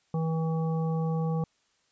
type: harmonic tone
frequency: 161.6 Hz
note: E3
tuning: 34 cents flat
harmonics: 1 / 3 / 5 / 7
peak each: -26 / -35 / -39 / -44 dBFS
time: 0.14-1.44 s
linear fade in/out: 2 ms
effects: white hiss -70 dBFS RMS until 1.91 s + resampled to 16000 Hz